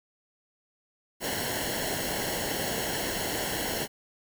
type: noise with comb filter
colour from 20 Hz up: pink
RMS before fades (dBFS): -31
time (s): 1.2-3.88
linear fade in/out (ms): 50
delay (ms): 0.82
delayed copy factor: -0.75
effects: none